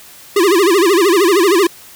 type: tone with vibrato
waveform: square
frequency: 370 Hz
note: F#4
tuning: in tune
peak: -9 dBFS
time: 0.36-1.67 s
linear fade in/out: 5 ms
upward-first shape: sine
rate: 13 Hz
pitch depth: 200 cents each way
effects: white hiss -39 dBFS RMS until 1.95 s